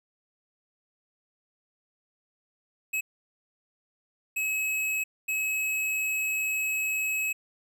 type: tone bursts at uneven times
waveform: square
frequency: 2567 Hz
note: E7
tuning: 47 cents flat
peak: -27 dBFS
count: 3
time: 2.93-3.01 / 4.36-5.04 / 5.28-7.33 s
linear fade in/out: 10 ms
effects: none